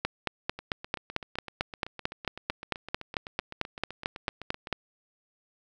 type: two click trains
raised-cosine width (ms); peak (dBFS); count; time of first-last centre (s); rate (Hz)
0.3; -11 / -23; 22 / 33; 0.05-4.727 / 0.59-4.672; 4.49 / 7.84
effects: none